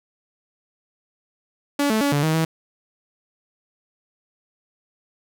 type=tone with pitch steps; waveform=sawtooth; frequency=285.8 / 218.5 / 284.1 / 144.4 / 158.1 / 161.5 Hz; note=D4 / A3 / C#4 / D3 / D#3 / E3; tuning=-47 / -12 / +43 / -29 / +28 / -35 cents; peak=-14 dBFS; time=1.79-2.45 s; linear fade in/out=5 ms; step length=110 ms; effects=none